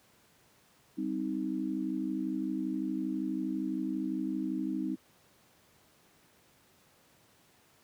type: chord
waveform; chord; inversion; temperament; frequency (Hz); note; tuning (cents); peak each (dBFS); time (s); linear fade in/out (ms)
sine; C minor; second; just; 196.22 / 261.6 / 314; G3 / C4 / Eb4; +2 / 0 / +16; -37 / -35 / -34; 0.97-4.96; 20
effects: pink hiss -64 dBFS RMS until 7.83 s + high-pass 100 Hz 12 dB/octave